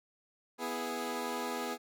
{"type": "chord", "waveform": "15% pulse", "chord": "E major", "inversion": "second", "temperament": "equal", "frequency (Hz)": [246.9, 329.6, 415.3], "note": ["B3", "E4", "G#4"], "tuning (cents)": [0, 0, 0], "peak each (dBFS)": [-32, -36, -32], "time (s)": [0.58, 1.78], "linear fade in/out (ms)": 50, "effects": []}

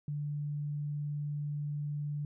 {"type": "tone", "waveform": "sine", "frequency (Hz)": 146.83, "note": "D3", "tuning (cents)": 0, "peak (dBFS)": -33, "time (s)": [0.08, 2.25], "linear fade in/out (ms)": 2, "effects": []}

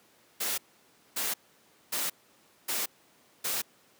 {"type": "noise bursts", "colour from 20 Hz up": "white", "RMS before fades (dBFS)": -31, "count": 5, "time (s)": [0.4, 3.62], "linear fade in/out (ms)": 10, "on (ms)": 180, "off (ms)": 580, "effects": ["pink hiss -62 dBFS RMS until 3.99 s", "high-pass 200 Hz 12 dB/octave"]}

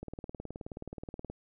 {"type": "click train", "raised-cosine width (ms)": 2, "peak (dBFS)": -27, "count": 25, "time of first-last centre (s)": [0.03, 1.3], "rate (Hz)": 18.9, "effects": []}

